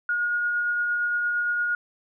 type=tone with tremolo; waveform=sine; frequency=1437 Hz; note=F6; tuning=49 cents sharp; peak=-21 dBFS; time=0.09-1.75 s; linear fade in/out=2 ms; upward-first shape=triangle; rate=8.7 Hz; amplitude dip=25%; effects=none